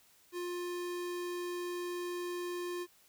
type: tone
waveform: square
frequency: 353.2 Hz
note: F4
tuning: 20 cents sharp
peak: -37 dBFS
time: 0.32-2.87 s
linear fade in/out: 50 ms
effects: white hiss -65 dBFS RMS until 3.08 s